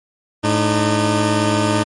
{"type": "tone pair together", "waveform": "15% pulse", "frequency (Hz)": [107.2, 303.4], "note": ["A2", "D#4"], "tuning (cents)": [-45, -44], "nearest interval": "octave + tritone", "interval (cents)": 1801, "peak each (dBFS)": -11, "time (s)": [0.43, 1.84], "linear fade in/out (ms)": 20, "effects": ["MP3 48 kbps"]}